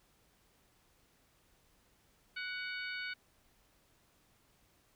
harmonic tone with a mistuned harmonic, 740 Hz, F#5, in tune, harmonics 2 / 3 / 4 / 5 / 6, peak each -41 / -43 / -49 / -51 / -49 dBFS, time 2.36-3.14 s, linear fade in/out 10 ms, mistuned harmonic 3, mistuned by +25 cents, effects pink hiss -70 dBFS RMS until 4.95 s

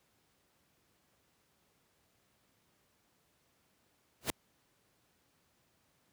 pink noise with exponential growth, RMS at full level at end -28 dBFS, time 4.21-4.3 s, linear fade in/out 0 ms, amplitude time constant 18 ms, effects pink hiss -73 dBFS RMS until 6.12 s + high-pass 80 Hz 12 dB/octave

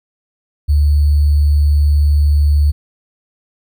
sine tone with sample-and-hold, 73.42 Hz, D2, in tune, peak -8 dBFS, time 0.68-2.72 s, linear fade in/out 20 ms, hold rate 4410 Hz, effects none

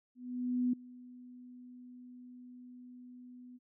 sine tone with ADSR envelope, 248.3 Hz, B3, 9 cents sharp, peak -27 dBFS, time 0.15-3.59 s, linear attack 580 ms, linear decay 6 ms, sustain -22 dB, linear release 33 ms, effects none

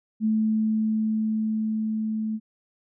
sine tone with level ramp, 218.1 Hz, A3, 15 cents flat, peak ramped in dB -19 to -25 dBFS, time 0.2-2.4 s, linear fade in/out 50 ms, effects none

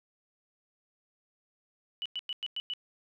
sine tone bursts, 2960 Hz, F#7, in tune, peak -32 dBFS, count 6, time 2.02-2.736 s, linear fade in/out 0 ms, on 36 ms, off 100 ms, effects none

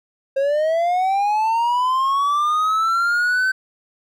triangle linear sweep, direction up, 535 to 1540 Hz, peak -14 dBFS, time 0.36-3.52 s, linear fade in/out 10 ms, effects none

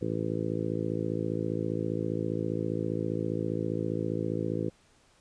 harmonic tone, 55 Hz, A1, in tune, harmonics 2 / 3 / 4 / 5 / 6 / 7 / 8 / 9, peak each -36 / -35 / -39 / -37 / -35 / -37 / -38 / -38 dBFS, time 0.01-4.7 s, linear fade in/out 10 ms, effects pink hiss -63 dBFS RMS until 5.2 s + resampled to 22050 Hz

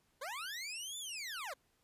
20% pulse linear two-way sweep, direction up then down, 480.9 to 3564 to 480.9 Hz, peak -36 dBFS, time 0.21-1.54 s, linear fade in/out 10 ms, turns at 0.98 s, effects pink hiss -75 dBFS RMS until 1.83 s + resampled to 32000 Hz

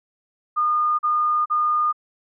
sine tone bursts, 1219 Hz, D#6, 36 cents flat, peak -17 dBFS, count 3, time 0.56-1.928 s, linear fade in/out 20 ms, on 430 ms, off 39 ms, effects none

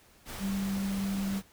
sine tone in noise, 195.9 Hz, G3, 1 cent flat, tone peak -29 dBFS, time 0.39-1.42 s, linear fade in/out 50 ms, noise pink, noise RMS -41 dBFS, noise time 0.25-1.43 s, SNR +9 dB, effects pink hiss -60 dBFS RMS until 1.52 s

